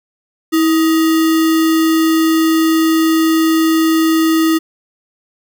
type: tone with sample-and-hold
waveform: sine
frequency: 322.9 Hz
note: E4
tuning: 36 cents flat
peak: -9 dBFS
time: 0.52-4.59 s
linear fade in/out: 20 ms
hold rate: 1575 Hz
effects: none